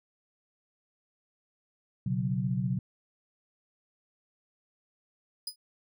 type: chord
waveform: sine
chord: B suspended second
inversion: none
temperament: equal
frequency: 123.47 / 138.59 / 185 Hz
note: B2 / C#3 / F#3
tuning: 0 / 0 / 0 cents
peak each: -31 / -32 / -31 dBFS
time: 2.06-2.79 s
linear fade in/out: 5 ms
type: tone with exponential decay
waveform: sawtooth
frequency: 4978 Hz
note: D#8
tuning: in tune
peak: -27 dBFS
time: 5.47-5.56 s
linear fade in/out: 5 ms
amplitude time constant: 19 ms
effects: none

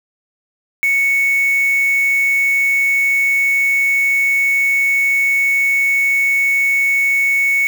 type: tone with quantisation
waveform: sine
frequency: 2217 Hz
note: C#7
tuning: in tune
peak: -12 dBFS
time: 0.83-7.67 s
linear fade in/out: 0 ms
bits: 4
effects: none

